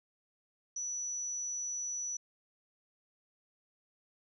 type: tone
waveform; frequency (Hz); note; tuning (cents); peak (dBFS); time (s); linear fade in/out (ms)
sine; 5920; F#8; 0; -35; 0.76-2.17; 5
effects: none